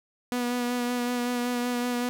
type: tone with vibrato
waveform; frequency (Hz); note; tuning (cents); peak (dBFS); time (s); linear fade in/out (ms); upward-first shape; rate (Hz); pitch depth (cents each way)
sawtooth; 244.2; B3; -19; -22; 0.32-2.09; 0; sine; 5.3; 19
effects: none